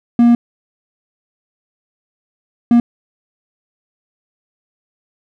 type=tone bursts at uneven times; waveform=triangle; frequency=237.2 Hz; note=A#3; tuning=30 cents sharp; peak=-4 dBFS; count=2; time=0.19-0.35 / 2.71-2.8 s; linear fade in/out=2 ms; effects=none